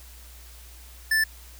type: tone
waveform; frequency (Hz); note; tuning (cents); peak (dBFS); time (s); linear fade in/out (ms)
square; 1760; A6; 0; -20; 1.11-1.24; 5
effects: added 60 Hz sine -45 dBFS peak until 1.59 s + white hiss -50 dBFS RMS until 1.59 s